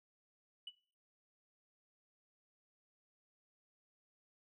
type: tone with exponential decay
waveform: sine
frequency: 2960 Hz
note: F#7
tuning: in tune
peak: -40 dBFS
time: 0.67-0.75 s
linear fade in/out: 5 ms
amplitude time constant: 17 ms
effects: noise-tail reverb RT60 0.4 s tail -18 dB re dry + tanh soft clip ceiling -39 dBFS